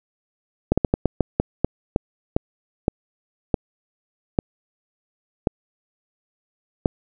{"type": "slowing click train", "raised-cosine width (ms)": 2, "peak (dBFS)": -3, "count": 15, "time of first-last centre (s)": [0.72, 6.858], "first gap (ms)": 56, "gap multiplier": 1.28, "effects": []}